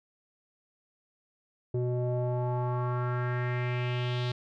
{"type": "tone with low-pass filter sweep", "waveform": "square", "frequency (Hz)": 123.47, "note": "B2", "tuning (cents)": 0, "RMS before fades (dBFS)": -30, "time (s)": [1.74, 4.32], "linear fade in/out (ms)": 5, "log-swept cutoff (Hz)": [440, 3900], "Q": 3.1, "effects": []}